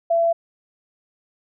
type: tone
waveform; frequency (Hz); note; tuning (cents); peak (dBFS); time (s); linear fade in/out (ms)
sine; 672; E5; +33; -15; 0.1-0.33; 10
effects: none